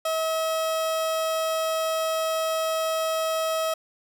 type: tone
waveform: 30% pulse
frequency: 642 Hz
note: E5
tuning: 46 cents flat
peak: -21 dBFS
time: 0.05-3.74 s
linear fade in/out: 5 ms
effects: none